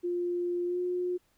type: tone with pitch glide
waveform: sine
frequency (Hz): 351.5 to 358.7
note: F4 to F4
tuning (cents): +11 to +46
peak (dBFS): -28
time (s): 0.03-1.18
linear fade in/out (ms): 20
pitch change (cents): +35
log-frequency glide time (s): 0.66-0.79
effects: pink hiss -70 dBFS RMS until 1.37 s